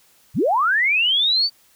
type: linear sweep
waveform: sine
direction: up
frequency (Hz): 70.9 to 4647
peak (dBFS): -15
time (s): 0.34-1.5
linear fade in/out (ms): 50
effects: white hiss -56 dBFS RMS until 1.75 s